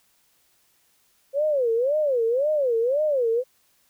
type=tone with vibrato; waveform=sine; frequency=528 Hz; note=C5; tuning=16 cents sharp; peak=-19 dBFS; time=1.33-3.44 s; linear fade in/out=50 ms; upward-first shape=sine; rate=1.9 Hz; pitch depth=270 cents each way; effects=white hiss -64 dBFS RMS until 3.89 s